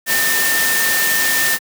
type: tone in noise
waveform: sine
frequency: 1804 Hz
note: A6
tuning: 43 cents sharp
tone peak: -17 dBFS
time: 0.06-1.59 s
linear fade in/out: 50 ms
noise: white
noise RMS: -18 dBFS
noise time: 0.06-1.59 s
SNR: -2 dB
effects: high-pass 150 Hz 12 dB/octave